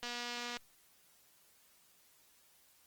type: click train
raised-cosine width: 0.2 ms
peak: -24 dBFS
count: 131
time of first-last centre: 0.03-0.569 s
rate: 241 Hz
effects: white hiss -67 dBFS RMS until 2.86 s + Opus 24 kbps